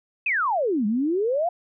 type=exponential two-way sweep; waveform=sine; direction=down then up; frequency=2637 to 200.5 to 728 Hz; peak=-20 dBFS; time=0.26-1.49 s; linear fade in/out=5 ms; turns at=0.86 s; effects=none